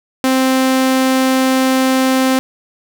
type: tone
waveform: sawtooth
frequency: 261.6 Hz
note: C4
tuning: in tune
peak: -7 dBFS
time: 0.24-2.39 s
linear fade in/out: 0 ms
effects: none